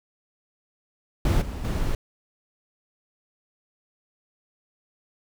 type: noise with level steps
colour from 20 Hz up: brown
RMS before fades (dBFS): -20 / -32 / -25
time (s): 1.25-1.95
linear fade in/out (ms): 2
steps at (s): 1.41 / 1.64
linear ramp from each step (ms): 10
effects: none